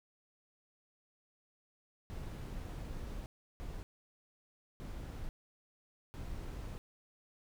brown noise bursts at uneven times, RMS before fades -43 dBFS, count 4, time 2.1-3.26 / 3.6-3.83 / 4.8-5.29 / 6.14-6.78 s, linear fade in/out 0 ms, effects none

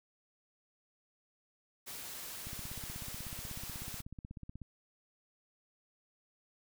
white noise, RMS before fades -45 dBFS, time 1.86-4.02 s, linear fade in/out 20 ms
click train, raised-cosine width 5 ms, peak -33 dBFS, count 36, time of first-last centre 2.47-4.617 s, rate 16.3 Hz
effects none

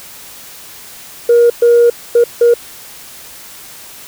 sine tone bursts at uneven times, 474 Hz, A#4, 29 cents sharp, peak -3 dBFS, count 4, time 1.29-1.5 / 1.62-1.9 / 2.15-2.24 / 2.41-2.54 s, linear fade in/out 5 ms, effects tanh soft clip ceiling -2 dBFS + white hiss -34 dBFS RMS until 4.07 s

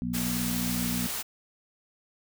harmonic tone, 60.6 Hz, B1, 32 cents flat, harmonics 1 / 2 / 3 / 4, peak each -41 / -39 / -32 / -31 dBFS, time 0.02-1.07 s, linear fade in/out 0 ms
white noise, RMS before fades -33 dBFS, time 0.13-1.23 s, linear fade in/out 20 ms
effects none

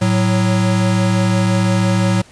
square tone pair together, 110 / 185.28 Hz, A2 / F#3, 0 / +3 cents, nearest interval major sixth, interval 903 cents, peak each -16 dBFS, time 0.01-2.22 s, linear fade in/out 10 ms, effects pink hiss -45 dBFS RMS until 2.31 s + resampled to 22050 Hz

